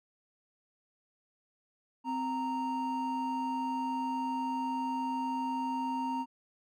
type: tone pair together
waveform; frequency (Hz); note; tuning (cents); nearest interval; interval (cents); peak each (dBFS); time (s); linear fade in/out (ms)
triangle; 260 / 928.2; C4 / A#5; -11 / -8; octave + minor seventh; 2203; -33 / -31; 2.04-6.26; 50
effects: none